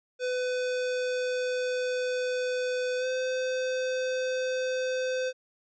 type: tone with pitch glide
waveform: square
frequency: 502 to 512.8 Hz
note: B4 to C5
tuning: +28 to -35 cents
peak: -28 dBFS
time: 0.19-5.33 s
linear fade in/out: 50 ms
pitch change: +37 cents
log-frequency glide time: 2.98-3.06 s
effects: resampled to 16000 Hz